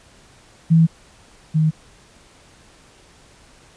sine tone pair in turn, 163.4 / 156.57 Hz, E3 / D#3, -15 / +11 cents, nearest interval minor second, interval 74 cents, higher first, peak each -9 / -13 dBFS, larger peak first, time 0.7-0.87 / 1.54-1.71 s, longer neither, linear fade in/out 20 ms, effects pink hiss -50 dBFS RMS until 3.76 s + resampled to 22050 Hz

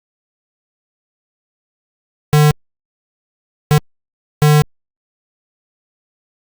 square tone bursts at uneven times, 150 Hz, D3, 37 cents sharp, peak -8 dBFS, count 3, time 2.33-2.51 / 3.71-3.78 / 4.42-4.62 s, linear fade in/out 0 ms, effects Opus 48 kbps

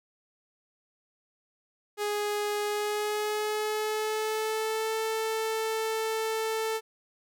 sawtooth tone with pitch glide, 415.3 to 442.5 Hz, G#4 to A4, 0 to +10 cents, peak -24 dBFS, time 1.97-6.81 s, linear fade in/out 50 ms, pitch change +110 cents, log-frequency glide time 2.63-4.95 s, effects none

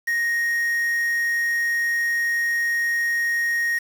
triangle tone with quantisation, 1869 Hz, A#6, 4 cents sharp, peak -18 dBFS, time 0.07-3.79 s, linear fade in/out 10 ms, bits 6, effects none

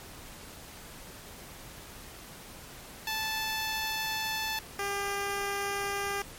10% pulse tone pair in turn, 876 / 400.3 Hz, A5 / G4, -8 / +36 cents, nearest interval octave + major second, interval 1356 cents, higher first, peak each -22 dBFS, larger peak neither, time 3.07-4.59 / 4.79-6.22 s, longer first, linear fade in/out 2 ms, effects pink hiss -47 dBFS RMS until 6.38 s + MP3 64 kbps

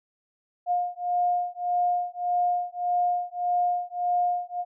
sine beating tone pair, 710 / 711.7 Hz, F5 / F5, +28 / +33 cents, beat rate 1.7 Hz, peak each -26 dBFS, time 0.66-4.65 s, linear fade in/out 50 ms, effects none

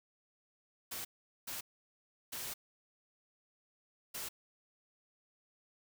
white noise bursts at uneven times, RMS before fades -42 dBFS, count 4, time 0.91-1.05 / 1.47-1.61 / 2.32-2.54 / 4.14-4.29 s, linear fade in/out 10 ms, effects none

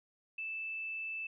sine tone, 2637 Hz, E7, in tune, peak -37 dBFS, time 0.38-1.27 s, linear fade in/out 5 ms, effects none

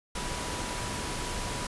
sine tone in noise, 978 Hz, B5, 17 cents flat, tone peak -41 dBFS, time 0.15-1.67 s, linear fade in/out 5 ms, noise pink, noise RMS -34 dBFS, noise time 0.15-1.67 s, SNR -10 dB, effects resampled to 24000 Hz

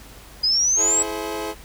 sine exponential sweep, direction up, 4915 to 7880 Hz, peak -16 dBFS, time 0.43-1.03 s, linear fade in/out 10 ms
25% pulse chord, E augmented, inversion none, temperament equal with one note detuned, 329.6 / 425.3 / 523.3 Hz, E4 / G#4 / B#4, 0 / +41 / 0 cents, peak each -27 / -25 / -30 dBFS, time 0.76-1.55 s, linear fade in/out 50 ms
effects added 50 Hz sine -45 dBFS peak until 1.64 s + pink hiss -45 dBFS RMS until 1.64 s

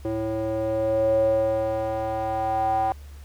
square tone with band-pass filter sweep, 110 Hz, A2, in tune, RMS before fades -24 dBFS, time 0.05-2.92 s, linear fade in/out 0 ms, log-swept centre 430 to 800 Hz, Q 8.4, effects added 71 Hz sine -39 dBFS peak until 3.24 s + pink hiss -54 dBFS RMS until 3.24 s

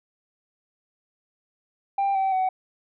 sine tone with pitch steps, 791 / 770.7 / 750.9 Hz, G5 / G5 / F#5, +15 / -30 / +25 cents, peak -18 dBFS, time 1.98-2.49 s, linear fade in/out 5 ms, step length 170 ms, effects tanh soft clip ceiling -19 dBFS

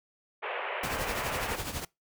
pink band-pass noise, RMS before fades -35 dBFS, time 0.42-1.57 s, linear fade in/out 20 ms, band 440 to 2900 Hz, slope 48 dB/octave
pink noise with tremolo, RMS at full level -33 dBFS, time 0.83-1.85 s, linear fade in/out 5 ms, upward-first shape triangle, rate 12 Hz, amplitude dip 70%
effects noise-tail reverb RT60 0.2 s tail -24 dB re dry

